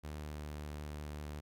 sawtooth tone with pitch glide, 75.3 to 74.56 Hz, D2 to D2, +44 to +27 cents, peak -38 dBFS, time 0.03-1.41 s, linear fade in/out 20 ms, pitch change -17 cents, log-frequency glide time 0.26-0.64 s, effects none

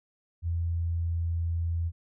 sine tone with pitch glide, 84.5 to 84.01 Hz, E2 to E2, +43 to +33 cents, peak -26 dBFS, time 0.42-1.92 s, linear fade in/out 50 ms, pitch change -10 cents, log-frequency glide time 0.61-1.36 s, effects none

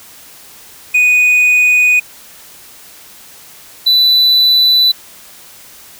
triangle tone pair in turn, 2480 / 3982 Hz, D#7 / B7, -6 / +14 cents, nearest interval minor sixth, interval 820 cents, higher second, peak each -5 dBFS, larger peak neither, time 0.94-2 / 3.86-4.92 s, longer neither, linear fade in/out 10 ms, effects white hiss -38 dBFS RMS until 5.99 s

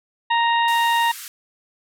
harmonic tone, 932.3 Hz, A#5, in tune, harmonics 1 / 2 / 3 / 4, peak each -17 / -23 / -27 / -29 dBFS, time 0.3-1.12 s, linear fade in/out 10 ms
white band-pass noise, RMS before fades -36 dBFS, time 0.68-1.28 s, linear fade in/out 0 ms, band 1200 to 15000 Hz, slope 48 dB/octave
effects none

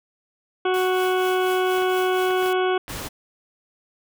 harmonic tone, 370 Hz, F#4, in tune, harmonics 1 / 2 / 3 / 4 / 6 / 7 / 8 / 9, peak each -20 / -26 / -29 / -29 / -36 / -39 / -37 / -37 dBFS, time 0.65-2.78 s, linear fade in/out 5 ms
white noise with tremolo, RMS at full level -37 dBFS, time 0.74-2.53 s, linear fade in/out 0 ms, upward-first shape triangle, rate 4.2 Hz, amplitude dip 65%
clicks, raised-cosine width 0.3 ms, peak -20 dBFS, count 6, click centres 1.783 / 1.822 / 2.307 / 2.428 / 2.46 / 2.881 s
pink noise, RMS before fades -32 dBFS, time 2.88-3.09 s, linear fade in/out 20 ms
effects none

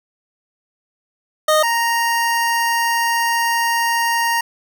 25% pulse tone pair in turn, 618 / 931.6 Hz, D#5 / A#5, -12 / -1 cents, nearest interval perfect fifth, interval 711 cents, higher second, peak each -8 / -12 dBFS, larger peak first, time 1.48-1.63 / 1.63-4.41 s, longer second, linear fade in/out 5 ms, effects none

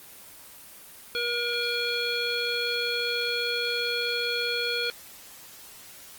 harmonic tone, 477.5 Hz, A#4, 42 cents sharp, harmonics 1 / 3 / 5 / 7 / 9, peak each -32 / -32 / -32 / -32 / -32 dBFS, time 1.15-4.9 s, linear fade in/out 0 ms, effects white hiss -47 dBFS RMS until 6.18 s + Opus 24 kbps

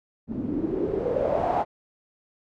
white noise with low-pass filter sweep, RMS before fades -26 dBFS, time 0.27-1.65 s, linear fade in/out 50 ms, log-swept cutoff 230 to 820 Hz, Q 5.8, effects none

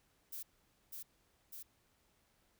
violet noise with echo, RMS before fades -45 dBFS, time 0.32-0.43 s, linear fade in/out 10 ms, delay 600 ms, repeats 2, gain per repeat -2 dB, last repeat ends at 1.63 s, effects pink hiss -74 dBFS RMS until 2.59 s

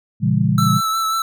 sine chord, A# diminished seventh, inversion none, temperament just, 116.54 / 139.85 / 167.82 / 201.4 Hz, A#2 / C#3 / E3 / G3, 0 / +16 / +31 / +47 cents, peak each -19 dBFS, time 0.2-0.81 s, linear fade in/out 50 ms
square tone with vibrato, 1320 Hz, E6, 2 cents sharp, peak -18 dBFS, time 0.58-1.22 s, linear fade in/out 2 ms, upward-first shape sine, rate 5.6 Hz, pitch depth 20 cents each way
effects none

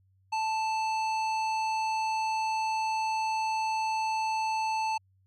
sine tone with hard clipping, 880 Hz, A5, in tune, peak -29 dBFS, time 0.32-4.98 s, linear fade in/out 10 ms, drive 16 dB, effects added 95 Hz sine -63 dBFS peak until 5.26 s + low-pass 7000 Hz 12 dB/octave

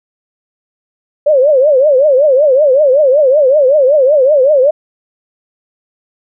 sine tone with vibrato, 559 Hz, C#5, 14 cents sharp, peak -5 dBFS, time 1.26-4.71 s, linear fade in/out 10 ms, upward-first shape triangle, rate 5.3 Hz, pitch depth 210 cents each way, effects none

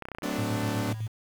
clicks, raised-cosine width 0.5 ms, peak -22 dBFS, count 12, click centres 0.023 / 0.054 / 0.086 / 0.117 / 0.149 / 0.185 / 0.222 / 0.261 / 0.294 / 0.328 / 0.359 / 0.395 s
sawtooth chord, D dominant seventh, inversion first, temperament equal with one note detuned, 185 / 220 / 256.5 / 293.7 Hz, F#3 / A3 / C4 / D4, 0 / 0 / -34 / 0 cents, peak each -32 / -31 / -31 / -29 dBFS, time 0.23-0.93 s, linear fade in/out 5 ms
sine tone with tremolo, 110 Hz, A2, in tune, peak -28 dBFS, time 0.38-1.08 s, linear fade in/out 10 ms, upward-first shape square, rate 8 Hz, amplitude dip 50%
effects 8-bit

